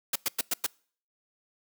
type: noise bursts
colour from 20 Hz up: white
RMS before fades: -27 dBFS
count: 5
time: 0.13-0.665 s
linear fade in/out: 5 ms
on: 27 ms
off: 100 ms
effects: noise-tail reverb RT60 0.5 s tail -26 dB re dry + high-pass 150 Hz 12 dB/octave